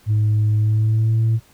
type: tone with pitch glide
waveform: sine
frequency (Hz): 106.7 to 112.59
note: G#2 to A2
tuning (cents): +47 to +40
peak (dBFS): -12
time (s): 0.06-1.4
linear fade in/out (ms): 50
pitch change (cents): +93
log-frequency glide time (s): 0.57-1.21
effects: tanh soft clip ceiling -12 dBFS + pink hiss -53 dBFS RMS until 1.53 s